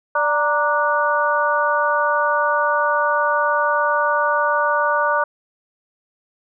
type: harmonic tone with a mistuned harmonic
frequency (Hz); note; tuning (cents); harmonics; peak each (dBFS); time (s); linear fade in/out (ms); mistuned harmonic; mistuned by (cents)
293.7; D4; 0; 2 / 3 / 4 / 5; -21 / -21 / -21 / -21; 0.15-5.24; 5; 3; +90
effects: none